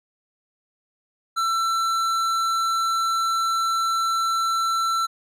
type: tone with tanh clipping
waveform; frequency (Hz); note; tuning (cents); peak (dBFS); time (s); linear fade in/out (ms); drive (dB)
sine; 1340; E6; +28; -22; 1.36-5.07; 20; 15
effects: none